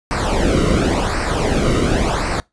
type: noise with flanger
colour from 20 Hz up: brown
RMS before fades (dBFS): -17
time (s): 0.11-2.4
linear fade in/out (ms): 0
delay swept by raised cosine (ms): 0.29 to 1.21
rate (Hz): 0.92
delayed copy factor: -0.75
effects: noise-tail reverb RT60 0.2 s tail -24 dB re dry + resampled to 22050 Hz